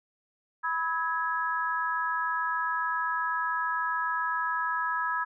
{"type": "chord", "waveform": "sine", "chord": "E major", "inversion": "second", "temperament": "equal with one note detuned", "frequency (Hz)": [987.8, 1288.4, 1661.2], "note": ["B5", "E6", "G#6"], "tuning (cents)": [0, -40, 0], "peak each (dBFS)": -31, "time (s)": [0.63, 5.25], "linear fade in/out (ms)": 20, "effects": []}